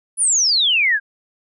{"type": "exponential sweep", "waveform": "sine", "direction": "down", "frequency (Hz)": [10300, 1568], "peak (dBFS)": -13, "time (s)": [0.17, 1], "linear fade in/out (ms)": 50, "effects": []}